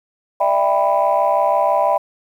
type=chord; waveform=sine; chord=E minor seventh; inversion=third; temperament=just; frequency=593.3 / 659.3 / 791.1 / 988.9 Hz; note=D5 / E5 / G5 / B5; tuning=+18 / 0 / +16 / +2 cents; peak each=-18 dBFS; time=0.4-1.98 s; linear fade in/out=10 ms; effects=tanh soft clip ceiling -5 dBFS + 8-bit